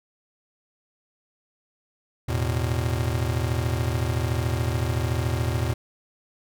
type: chord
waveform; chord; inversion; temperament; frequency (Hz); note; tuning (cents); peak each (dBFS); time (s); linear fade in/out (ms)
square; E suspended fourth; none; just; 82.41 / 109.88 / 123.61; E2 / A2 / B2; 0 / -2 / +2; -28; 2.28-5.74; 10
effects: none